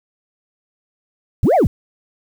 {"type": "linear two-way sweep", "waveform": "sine", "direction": "up then down", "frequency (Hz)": [49.35, 784, 49.35], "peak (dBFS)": -8, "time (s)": [1.43, 1.67], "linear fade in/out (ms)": 0, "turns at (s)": 1.55, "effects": ["tanh soft clip ceiling -8 dBFS", "7-bit"]}